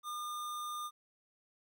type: tone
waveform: square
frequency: 1209 Hz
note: D6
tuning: 50 cents sharp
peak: -39 dBFS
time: 0.03-0.91 s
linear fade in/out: 50 ms
effects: 13-bit